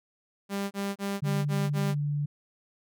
sawtooth tone bursts, 198.9 Hz, G3, 25 cents sharp, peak -25 dBFS, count 6, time 0.49-1.95 s, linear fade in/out 50 ms, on 220 ms, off 28 ms
sine tone, 146 Hz, D3, 10 cents flat, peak -26 dBFS, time 1.22-2.26 s, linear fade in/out 10 ms
effects none

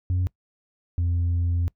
sine tone pair in turn, 90.7 / 86.32 Hz, F#2 / F2, -34 / -20 cents, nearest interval minor second, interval 86 cents, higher first, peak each -18 dBFS, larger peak neither, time 0.1-0.27 / 0.98-1.68 s, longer second, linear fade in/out 0 ms, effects noise-tail reverb RT60 0.1 s tail -24 dB re dry + tanh soft clip ceiling -19 dBFS

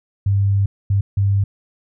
sine tone bursts at uneven times, 99.3 Hz, G2, 23 cents sharp, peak -13 dBFS, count 3, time 0.26-0.66 / 0.9-1.01 / 1.17-1.44 s, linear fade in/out 5 ms, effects none

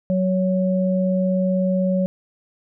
sine tone pair together, 186.21 / 558 Hz, F#3 / C#5, +11 / +11 cents, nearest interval octave + perfect fifth, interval 1900 cents, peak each -18 / -22 dBFS, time 0.1-2.06 s, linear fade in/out 0 ms, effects none

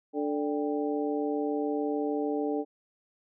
harmonic tone with a mistuned harmonic, 146.83 Hz, D3, in tune, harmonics 2 / 3 / 4 / 5, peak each -30 / -31 / -37 / -37 dBFS, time 0.13-2.65 s, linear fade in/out 50 ms, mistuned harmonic 5, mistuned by +120 cents, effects none

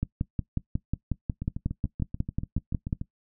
two click trains, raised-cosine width 5 ms, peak -14 / -20 dBFS, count 17 / 12, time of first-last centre 0.03-2.929 / 1.42-3.014 s, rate 5.52 / 6.9 Hz, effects noise-tail reverb RT60 0.1 s tail -19 dB re dry

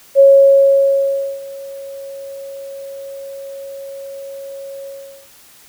sine tone with ADSR envelope, 550 Hz, C#5, 14 cents flat, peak -3 dBFS, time 0.15-5.29 s, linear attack 43 ms, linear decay 1200 ms, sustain -24 dB, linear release 430 ms, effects white hiss -45 dBFS RMS until 5.68 s

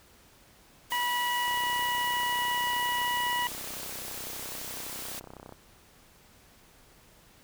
white high-pass noise, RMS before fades -39 dBFS, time 0.9-5.2 s, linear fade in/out 10 ms, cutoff 200 Hz, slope 48 dB/octave
harmonic tone, 973 Hz, B5, 26 cents flat, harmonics 1 / 2 / 3, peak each -29 / -32 / -34 dBFS, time 0.92-3.47 s, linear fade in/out 0 ms
click train, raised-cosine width 1 ms, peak -30 dBFS, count 130, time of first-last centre 1.48-5.524 s, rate 31.9 Hz
effects pink hiss -58 dBFS RMS until 7.43 s

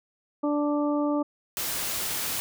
harmonic tone, 293.3 Hz, D4, 2 cents flat, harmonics 1 / 2 / 3 / 4, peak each -24 / -29 / -35 / -35 dBFS, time 0.43-1.23 s, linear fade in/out 10 ms
white noise, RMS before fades -30 dBFS, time 1.57-2.4 s, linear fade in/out 0 ms
effects none

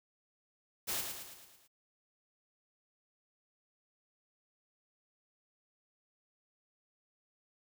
white noise with echo, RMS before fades -36 dBFS, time 0.87-1.02 s, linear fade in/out 20 ms, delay 110 ms, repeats 6, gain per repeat -5 dB, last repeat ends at 1.68 s, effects none

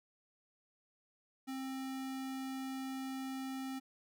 square tone, 264.8 Hz, C4, 21 cents sharp, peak -40 dBFS, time 1.47-3.8 s, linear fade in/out 20 ms, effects none

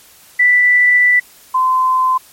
sine tone pair in turn, 1975.5 / 1029.7 Hz, B6 / C6, 0 / -28 cents, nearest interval major seventh, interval 1128 cents, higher first, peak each -7 / -10 dBFS, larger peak first, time 0.39-1.2 / 1.54-2.18 s, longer first, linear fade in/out 10 ms, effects white hiss -44 dBFS RMS until 2.32 s + MP3 64 kbps

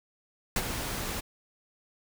pink noise with ADSR envelope, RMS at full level -25 dBFS, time 0.56-1.21 s, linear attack 3 ms, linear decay 45 ms, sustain -9 dB, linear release 17 ms, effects none

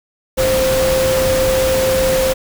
sine tone in noise, 523.3 Hz, C5, in tune, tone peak -13 dBFS, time 0.37-2.34 s, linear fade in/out 20 ms, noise pink, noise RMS -20 dBFS, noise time 0.37-2.34 s, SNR +4 dB, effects none

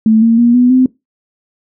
sine tone with pitch steps, 220 / 228.7 / 237.7 / 247.1 / 256.8 Hz, A3 / A#3 / A#3 / B3 / C4, 0 / -33 / +34 / +1 / -32 cents, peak -5 dBFS, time 0.06-0.86 s, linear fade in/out 2 ms, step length 160 ms, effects noise-tail reverb RT60 0.2 s tail -21 dB re dry

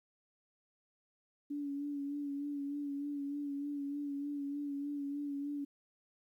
sine tone with vibrato, 285.3 Hz, C#4, 50 cents sharp, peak -36 dBFS, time 1.5-5.65 s, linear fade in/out 10 ms, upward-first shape sine, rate 3.3 Hz, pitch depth 31 cents each way, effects 12-bit

